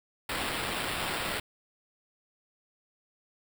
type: noise with sample-and-hold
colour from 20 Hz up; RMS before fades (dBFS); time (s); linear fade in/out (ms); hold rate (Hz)
white; -33; 0.29-1.4; 5; 6300
effects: none